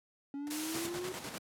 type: linear sweep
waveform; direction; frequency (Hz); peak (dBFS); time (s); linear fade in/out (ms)
triangle; up; 277.2 to 371.4; -35; 0.34-1.12; 0
type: noise with exponential decay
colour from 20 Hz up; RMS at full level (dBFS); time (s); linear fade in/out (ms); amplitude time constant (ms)
pink; -45; 0.47-0.55; 0; 16
type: noise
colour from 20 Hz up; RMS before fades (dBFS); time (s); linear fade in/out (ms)
white; -39; 0.5-0.87; 10
type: noise with tremolo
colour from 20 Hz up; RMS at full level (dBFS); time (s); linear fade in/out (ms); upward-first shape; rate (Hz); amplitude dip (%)
pink; -40; 0.74-1.38; 0; square; 10; 45
effects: high-pass 150 Hz 12 dB/octave + low-pass 12000 Hz 12 dB/octave